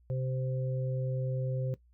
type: harmonic tone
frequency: 130 Hz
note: C3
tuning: 11 cents flat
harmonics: 1 / 3 / 4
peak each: -30 / -45 / -39 dBFS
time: 0.1-1.74 s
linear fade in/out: 0 ms
effects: noise-tail reverb RT60 0.1 s tail -17 dB re dry + added 60 Hz sine -60 dBFS peak until 1.93 s